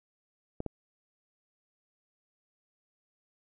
clicks, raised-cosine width 2 ms, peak -21 dBFS, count 2, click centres 0.604 / 0.663 s, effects none

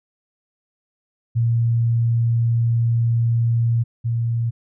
sine tone pair in turn, 116.54 / 116.54 Hz, A#2 / A#2, 0 / 0 cents, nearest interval unison, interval 0 cents, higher neither, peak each -15 / -18 dBFS, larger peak first, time 1.35-3.84 / 4.04-4.51 s, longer first, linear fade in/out 20 ms, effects none

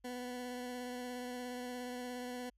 20% pulse tone with vibrato, 247.7 Hz, B3, 5 cents sharp, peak -36 dBFS, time 0.04-2.5 s, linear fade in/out 10 ms, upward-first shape sine, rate 17 Hz, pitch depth 16 cents each way, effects added 50 Hz sine -70 dBFS peak until 2.57 s + resampled to 32000 Hz

